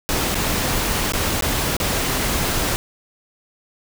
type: noise with dropouts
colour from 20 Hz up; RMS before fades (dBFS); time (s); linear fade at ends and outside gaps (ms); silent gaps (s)
pink; -21; 0.09-2.76; 0; 0.345-0.353 / 1.121-1.135 / 1.409-1.423 / 1.767-1.801
effects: none